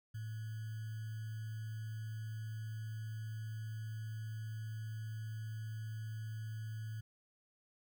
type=tone with sample-and-hold; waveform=sine; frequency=110 Hz; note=A2; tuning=in tune; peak=-40 dBFS; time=0.14-7.01 s; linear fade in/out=10 ms; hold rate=1575 Hz; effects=none